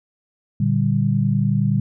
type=chord; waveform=sine; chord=G minor; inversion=first; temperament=equal; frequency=116.54 / 146.83 / 196 Hz; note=Bb2 / D3 / G3; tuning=0 / 0 / 0 cents; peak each=-20 dBFS; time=0.6-1.8 s; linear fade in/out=5 ms; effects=none